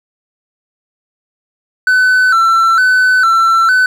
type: tone with vibrato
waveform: triangle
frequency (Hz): 1423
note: F6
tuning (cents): +32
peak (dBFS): -5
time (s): 1.87-3.86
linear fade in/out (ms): 2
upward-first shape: square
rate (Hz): 1.1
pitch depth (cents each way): 100
effects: none